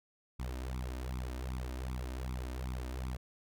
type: tone with flanger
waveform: sawtooth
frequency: 63.3 Hz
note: B1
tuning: 43 cents sharp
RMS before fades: -39 dBFS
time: 0.39-3.17 s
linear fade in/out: 10 ms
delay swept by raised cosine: 0.83 to 3.33 ms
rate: 2.6 Hz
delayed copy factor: +0.9
effects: none